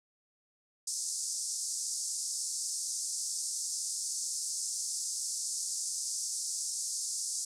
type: band-pass noise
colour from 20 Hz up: white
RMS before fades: -36 dBFS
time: 0.87-7.45 s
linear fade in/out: 5 ms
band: 5000 to 9300 Hz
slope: 48 dB/octave
effects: none

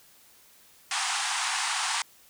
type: band-pass noise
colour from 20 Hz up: pink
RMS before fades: -29 dBFS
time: 0.91-2.02 s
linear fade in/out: 2 ms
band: 750 to 9700 Hz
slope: 96 dB/octave
effects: white hiss -57 dBFS RMS until 2.29 s

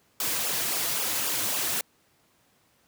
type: noise with flanger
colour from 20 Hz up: white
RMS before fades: -28 dBFS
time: 0.2-1.81 s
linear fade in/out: 2 ms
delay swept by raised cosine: 0.48 to 5.28 ms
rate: 3.7 Hz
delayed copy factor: -0.95
effects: pink hiss -65 dBFS RMS until 2.87 s + high-pass 100 Hz 12 dB/octave

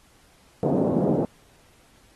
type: band-pass noise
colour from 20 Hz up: pink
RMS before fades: -22 dBFS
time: 0.63-1.25 s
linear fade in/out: 0 ms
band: 160 to 600 Hz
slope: 24 dB/octave
effects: pink hiss -58 dBFS RMS until 2.15 s + AAC 32 kbps

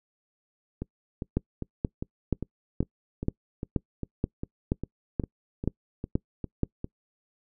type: two click trains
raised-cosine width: 3 ms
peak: -11 / -19 dBFS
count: 12 / 16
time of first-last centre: 1.37-6.633 / 0.82-6.844 s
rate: 2.09 / 2.49 Hz
effects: noise-tail reverb RT60 0.1 s tail -25 dB re dry

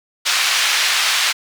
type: band-pass noise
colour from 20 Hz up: white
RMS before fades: -17 dBFS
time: 0.25-1.33 s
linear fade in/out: 20 ms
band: 1300 to 4200 Hz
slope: 12 dB/octave
effects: none

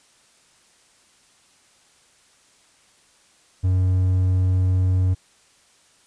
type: tone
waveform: triangle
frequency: 92.5 Hz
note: F#2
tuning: in tune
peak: -14 dBFS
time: 3.63-5.15 s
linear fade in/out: 20 ms
effects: white hiss -57 dBFS RMS until 6.06 s + resampled to 22050 Hz

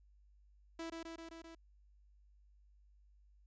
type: tone with echo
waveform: sawtooth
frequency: 329.6 Hz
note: E4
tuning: in tune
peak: -38 dBFS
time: 0.79-0.9 s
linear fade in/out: 5 ms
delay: 130 ms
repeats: 5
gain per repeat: -2 dB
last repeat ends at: 1.55 s
effects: added 50 Hz sine -63 dBFS peak until 3.46 s + resampled to 16000 Hz

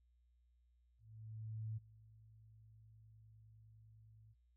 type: tone with ADSR envelope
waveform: sine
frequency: 109.8 Hz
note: A2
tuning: 3 cents flat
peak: -40 dBFS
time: 0.98-4.35 s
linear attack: 790 ms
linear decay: 18 ms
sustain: -21 dB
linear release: 39 ms
effects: added 60 Hz sine -70 dBFS peak until 4.56 s

